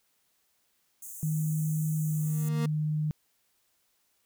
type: high-pass noise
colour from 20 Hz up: pink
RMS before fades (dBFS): -43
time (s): 1.02-2.49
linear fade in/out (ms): 5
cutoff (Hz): 6400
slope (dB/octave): 96
type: tone with pitch glide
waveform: sine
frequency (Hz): 155.56 to 152.8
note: D#3 to D#3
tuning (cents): 0 to -31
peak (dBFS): -26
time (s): 1.23-3.11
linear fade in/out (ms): 0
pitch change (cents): -31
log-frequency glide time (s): 1.92-2.57
type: tone with exponential growth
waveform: 30% pulse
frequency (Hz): 233.1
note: A#3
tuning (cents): 0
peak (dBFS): -27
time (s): 2.06-2.66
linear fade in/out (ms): 5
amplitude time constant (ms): 130
effects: white hiss -72 dBFS RMS until 4.25 s